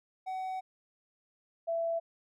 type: tone pair in turn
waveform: triangle / sine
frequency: 752 / 666.7 Hz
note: F#5 / E5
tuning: +28 / +19 cents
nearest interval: major second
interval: 209 cents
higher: first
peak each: -32 / -29 dBFS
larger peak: second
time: 0.26-0.61 / 1.67-2 s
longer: first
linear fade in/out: 20 ms
effects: none